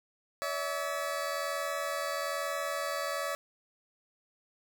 20% pulse tone pair together, 568.9 / 650 Hz, C#5 / E5, +45 / -24 cents, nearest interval major second, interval 231 cents, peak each -29 / -31 dBFS, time 0.42-3.35 s, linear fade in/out 0 ms, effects none

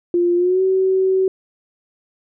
sine tone with pitch glide, 349.2 to 378.6 Hz, F4 to F#4, 0 to +40 cents, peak -13 dBFS, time 0.14-1.28 s, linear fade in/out 2 ms, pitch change +140 cents, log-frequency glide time 0.36-0.62 s, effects none

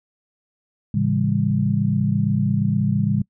sine chord, A dominant seventh, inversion none, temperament equal with one note detuned, 110 / 138.59 / 164.81 / 201 Hz, A2 / C#3 / E3 / G3, 0 / 0 / 0 / +44 cents, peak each -23 / -22 / -25 / -21 dBFS, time 0.94-3.22 s, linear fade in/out 5 ms, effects noise-tail reverb RT60 0.1 s tail -25 dB re dry

